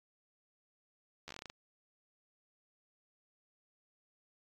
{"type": "slowing click train", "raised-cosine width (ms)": 0.2, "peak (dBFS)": -28, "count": 10, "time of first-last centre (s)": [1.28, 1.499], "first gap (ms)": 12, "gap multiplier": 1.17, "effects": ["AAC 32 kbps"]}